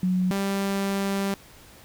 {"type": "tone pair in turn", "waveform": ["sine", "sawtooth"], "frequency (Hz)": [183.4, 196.97], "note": ["F#3", "G3"], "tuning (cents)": [-15, 9], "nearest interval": "minor second", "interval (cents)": 124, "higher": "second", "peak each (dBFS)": -20, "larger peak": "neither", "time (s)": [[0.03, 0.31], [0.31, 1.34]], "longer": "second", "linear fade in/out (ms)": 2, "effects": ["pink hiss -50 dBFS RMS until 1.84 s"]}